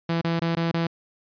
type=tone with dropouts; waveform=sawtooth; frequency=167 Hz; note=E3; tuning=23 cents sharp; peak=-18 dBFS; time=0.09-0.87 s; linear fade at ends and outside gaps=5 ms; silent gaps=0.214-0.244 / 0.395-0.417 / 0.553-0.568 / 0.715-0.74 s; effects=resampled to 11025 Hz